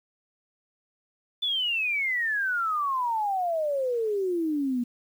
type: exponential sweep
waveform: sine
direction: down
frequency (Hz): 3520 to 236.3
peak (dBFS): -24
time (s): 1.42-4.84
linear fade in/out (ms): 10
effects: 9-bit